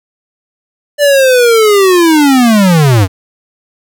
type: linear sweep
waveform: square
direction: down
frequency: 590 to 87.7 Hz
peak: -5 dBFS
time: 0.98-3.08 s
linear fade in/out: 50 ms
effects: none